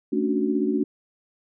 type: chord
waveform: sine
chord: D major seventh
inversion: second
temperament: equal with one note detuned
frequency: 220 / 278 / 293.7 / 370 Hz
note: A3 / C#4 / D4 / F#4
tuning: 0 / +5 / 0 / 0 cents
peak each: -26 dBFS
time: 0.12-0.84 s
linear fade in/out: 10 ms
effects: none